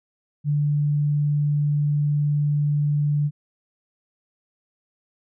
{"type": "tone", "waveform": "sine", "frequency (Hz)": 146.83, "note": "D3", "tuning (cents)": 0, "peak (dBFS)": -18, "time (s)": [0.44, 3.31], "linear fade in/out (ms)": 50, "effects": []}